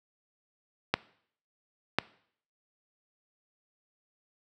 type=clicks; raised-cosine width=0.3 ms; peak=-7 dBFS; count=2; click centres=0.94 / 1.986 s; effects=noise-tail reverb RT60 0.6 s tail -20 dB re dry + high-pass 100 Hz 12 dB/octave